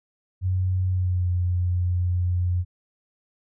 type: tone with pitch glide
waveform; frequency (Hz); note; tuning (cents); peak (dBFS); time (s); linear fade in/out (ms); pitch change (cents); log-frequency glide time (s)
sine; 92.5 to 89.25; F#2 to F2; 0 to +38; -20; 0.41-2.65; 50; -62; 0.89-1.28
effects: none

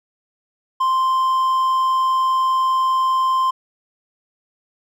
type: tone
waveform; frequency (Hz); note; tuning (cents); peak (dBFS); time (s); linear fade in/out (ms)
triangle; 1045; C6; -2; -13; 0.8-3.51; 10
effects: none

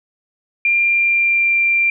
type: tone with pitch glide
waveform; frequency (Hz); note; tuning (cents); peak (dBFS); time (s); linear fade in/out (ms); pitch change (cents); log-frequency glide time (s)
sine; 2389 to 2371; D7 to D7; +29 to +16; -12; 0.65-1.9; 2; -13; 0.81-1.58
effects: none

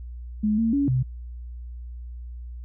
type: tone with pitch steps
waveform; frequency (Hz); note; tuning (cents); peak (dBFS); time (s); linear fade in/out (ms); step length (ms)
sine; 212.3 / 226.4 / 281.8 / 128.5; G#3 / A3 / C#4 / C3; +38 / +50 / +29 / -31; -19; 0.43-1.03; 10; 150
effects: added 60 Hz sine -34 dBFS peak until 2.64 s

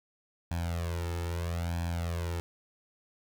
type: tone with flanger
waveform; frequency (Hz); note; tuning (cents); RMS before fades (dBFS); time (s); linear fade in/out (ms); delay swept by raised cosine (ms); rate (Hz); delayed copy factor
sawtooth; 85.1; F2; -44; -33; 0.51-2.4; 0; 1.2 to 2.3; 0.77; +0.95
effects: none

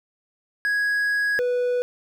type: tone pair in turn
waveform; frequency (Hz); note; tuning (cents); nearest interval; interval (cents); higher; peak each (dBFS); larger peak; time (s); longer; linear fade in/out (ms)
triangle; 1661.2 / 492.5; G#6 / B4; 0 / -5; octave + major sixth; 2105; first; -18; neither; 0.65-1.39 / 1.39-1.82; first; 0
effects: none

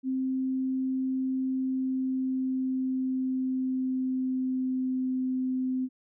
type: tone with pitch glide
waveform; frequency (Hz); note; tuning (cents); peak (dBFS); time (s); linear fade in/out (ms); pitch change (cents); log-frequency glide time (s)
sine; 261.6 to 257.6; C4 to C4; 0 to -27; -26; 0.03-5.89; 50; -27; 1.45-5.2
effects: none

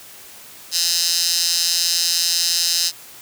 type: tone with high-pass filter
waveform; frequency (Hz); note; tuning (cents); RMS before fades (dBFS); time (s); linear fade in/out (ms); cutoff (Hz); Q
15% pulse; 170.9; F3; -37; -19; 0.71-2.92; 50; 4900; 3
effects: white hiss -41 dBFS RMS until 3.21 s + high-pass 60 Hz 12 dB/octave

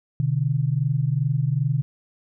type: tone pair together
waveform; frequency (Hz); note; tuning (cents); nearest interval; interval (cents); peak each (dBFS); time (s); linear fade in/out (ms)
sine; 127.2 / 149.75; C3 / D3; -48 / +34; minor third; 282; -22; 0.2-1.82; 0
effects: none

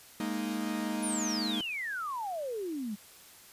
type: chord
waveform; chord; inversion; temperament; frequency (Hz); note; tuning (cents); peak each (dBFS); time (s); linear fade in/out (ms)
45% pulse; Ab suspended second; none; equal; 207.7 / 233.1 / 311.1; Ab3 / Bb3 / Eb4; 0 / 0 / 0; -36; 0.2-1.61; 2
type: exponential sweep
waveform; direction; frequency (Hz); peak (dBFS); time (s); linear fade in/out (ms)
sine; down; 10190 to 196; -33; 1.02-2.96; 20
effects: white hiss -54 dBFS RMS until 3.52 s + resampled to 32000 Hz

